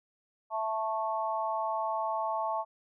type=chord; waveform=sine; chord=A major; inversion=second; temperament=just; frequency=660 / 880 / 1100 Hz; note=E5 / A5 / C#6; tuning=+2 / 0 / -14 cents; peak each=-34 / -32 / -35 dBFS; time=0.5-2.65 s; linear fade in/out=50 ms; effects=none